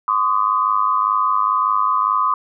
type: tone cluster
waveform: sine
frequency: 1033 / 1138 / 1240 Hz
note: C6 / C#6 / D#6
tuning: -22 / +45 / -6 cents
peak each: -19 dBFS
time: 0.08-2.34 s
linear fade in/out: 2 ms
effects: none